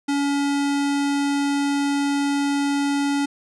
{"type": "tone", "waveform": "square", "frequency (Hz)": 282.9, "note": "C#4", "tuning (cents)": 35, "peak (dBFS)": -20, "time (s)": [0.08, 3.26], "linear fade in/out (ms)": 10, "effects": ["resampled to 24000 Hz"]}